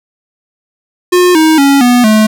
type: tone with pitch steps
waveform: square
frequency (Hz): 358.9 / 316.1 / 278.4 / 245.1 / 215.9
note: F4 / D#4 / C#4 / B3 / A3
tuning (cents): +47 / +27 / +8 / -13 / -33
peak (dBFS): -5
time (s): 1.12-2.27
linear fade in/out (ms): 10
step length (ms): 230
effects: none